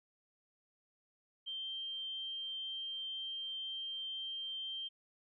sine tone, 3151 Hz, G7, 8 cents sharp, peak -39 dBFS, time 1.46-4.89 s, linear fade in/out 20 ms, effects none

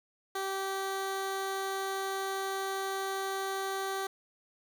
15% pulse tone, 387.5 Hz, G4, 20 cents flat, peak -26 dBFS, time 0.35-4.07 s, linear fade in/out 5 ms, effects none

